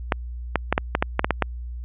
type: clicks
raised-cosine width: 0.5 ms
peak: -3 dBFS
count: 10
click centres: 0.122 / 0.557 / 0.726 / 0.779 / 0.951 / 1.025 / 1.194 / 1.245 / 1.307 / 1.423 s
effects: added 60 Hz sine -30 dBFS peak until 1.84 s + resampled to 8000 Hz